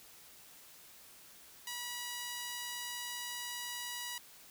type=tone with high-pass filter; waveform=sawtooth; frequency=970 Hz; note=B5; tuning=31 cents flat; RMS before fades=-42 dBFS; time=1.67-4.18 s; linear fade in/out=2 ms; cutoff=2100 Hz; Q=0.58; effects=white hiss -57 dBFS RMS until 4.5 s